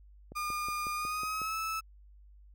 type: click train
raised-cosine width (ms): 2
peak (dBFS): -32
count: 7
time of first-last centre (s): 0.32-1.417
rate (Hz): 5.47
type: tone with pitch glide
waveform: 35% pulse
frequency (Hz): 1212 to 1306.5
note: D#6 to E6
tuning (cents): -46 to -16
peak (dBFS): -31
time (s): 0.35-1.81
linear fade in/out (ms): 20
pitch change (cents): +130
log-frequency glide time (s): 0.93-1.57
effects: added 50 Hz sine -53 dBFS peak until 2.54 s